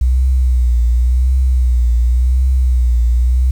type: tone with vibrato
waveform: sine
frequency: 61.74 Hz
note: B1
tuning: in tune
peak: -9 dBFS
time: 0.01-3.51 s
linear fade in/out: 5 ms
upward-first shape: triangle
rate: 0.91 Hz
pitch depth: 93 cents each way
effects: 7-bit